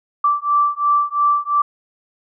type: beating tone pair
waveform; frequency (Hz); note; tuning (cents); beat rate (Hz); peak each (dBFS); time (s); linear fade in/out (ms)
sine; 1166 / 1168.9; D6 / D6; -13 / -9; 2.9; -17; 0.24-1.62; 5
effects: none